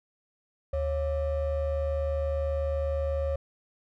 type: ring-modulated tone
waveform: triangle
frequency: 311.1 Hz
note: D#4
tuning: in tune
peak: -21 dBFS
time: 0.73-3.36 s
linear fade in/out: 5 ms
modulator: 237 Hz
effects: none